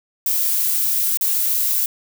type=noise with dropouts; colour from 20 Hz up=violet; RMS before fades=-19 dBFS; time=0.26-1.86 s; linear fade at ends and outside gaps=2 ms; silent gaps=1.173-1.21 s; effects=none